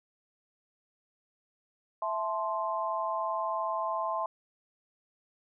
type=chord; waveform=sine; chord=A minor; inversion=second; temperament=equal with one note detuned; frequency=659.3 / 869.4 / 1046.5 Hz; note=E5 / A5 / C6; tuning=0 / -21 / 0 cents; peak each=-34 / -35 / -32 dBFS; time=2.02-4.26 s; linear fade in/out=2 ms; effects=none